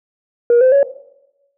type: tone with pitch steps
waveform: sine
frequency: 475.7 / 515.8 / 559.2 Hz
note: A#4 / C5 / C#5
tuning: +35 / -25 / +15 cents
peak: -6 dBFS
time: 0.5-0.83 s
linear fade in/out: 2 ms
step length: 110 ms
effects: noise-tail reverb RT60 0.9 s tail -17 dB re dry + tanh soft clip ceiling -5 dBFS